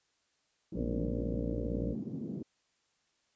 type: band-pass noise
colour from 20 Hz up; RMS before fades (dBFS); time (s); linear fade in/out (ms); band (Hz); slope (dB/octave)
white; -39; 0.72-2.43; 5; 150 to 280; 24
type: harmonic tone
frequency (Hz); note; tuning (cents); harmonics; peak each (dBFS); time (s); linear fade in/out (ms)
58.27; A#1; 0; 1 / 2 / 3 / 4 / 5 / 6 / 7 / 8 / 9 / 10; -37 / -41 / -45 / -42 / -40 / -50 / -50 / -41 / -44 / -47; 0.74-1.96; 50
effects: white hiss -75 dBFS RMS until 3.35 s + resampled to 16000 Hz